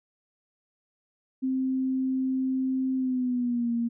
sine tone with pitch glide, 261.6 to 234.4 Hz, C4 to A#3, 0 to +10 cents, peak -24 dBFS, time 1.42-3.89 s, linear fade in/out 20 ms, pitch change -190 cents, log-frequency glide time 2.96-3.72 s, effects none

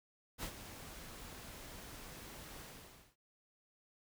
pink noise with ADSR envelope, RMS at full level -41 dBFS, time 0.38-3.16 s, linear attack 47 ms, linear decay 83 ms, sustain -10 dB, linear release 550 ms, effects none

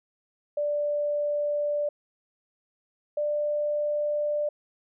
sine tone pair in turn, 587.3 / 592.4 Hz, D5 / D5, 0 / +15 cents, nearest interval unison, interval 15 cents, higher second, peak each -24 dBFS, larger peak neither, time 0.57-1.89 / 3.17-4.49 s, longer neither, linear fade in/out 5 ms, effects none

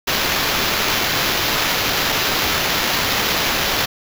blue noise with sample-and-hold, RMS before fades -19 dBFS, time 0.07-3.86 s, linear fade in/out 10 ms, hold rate 8820 Hz, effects none

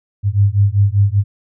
sine beating tone pair, 98.4 / 103.5 Hz, G2 / G#2, +7 / -5 cents, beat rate 5.1 Hz, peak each -13 dBFS, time 0.23-1.24 s, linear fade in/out 50 ms, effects none

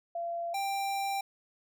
sine / square tone pair in turn, 683 / 788.3 Hz, F5 / G5, -39 / +9 cents, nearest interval major second, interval 248 cents, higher second, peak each -32 / -31 dBFS, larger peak second, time 0.15-0.54 / 0.54-1.21 s, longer second, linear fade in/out 5 ms, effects none

